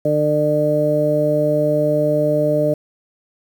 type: harmonic tone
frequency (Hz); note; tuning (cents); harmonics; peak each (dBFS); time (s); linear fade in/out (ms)
150; D3; +37; 1 / 2 / 3 / 4; -22 / -22 / -22 / -16; 0.05-2.74; 5
effects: 7-bit